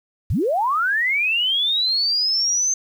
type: linear sweep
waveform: sine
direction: up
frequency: 55.5 to 6300 Hz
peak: -17 dBFS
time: 0.3-2.74 s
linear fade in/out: 5 ms
effects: 8-bit